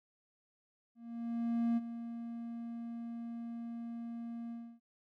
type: tone with ADSR envelope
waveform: triangle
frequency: 233.1 Hz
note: A#3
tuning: in tune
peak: -26 dBFS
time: 0.95-4.8 s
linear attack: 820 ms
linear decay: 28 ms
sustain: -12 dB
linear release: 290 ms
effects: none